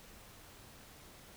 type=silence; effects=pink hiss -56 dBFS RMS until 1.36 s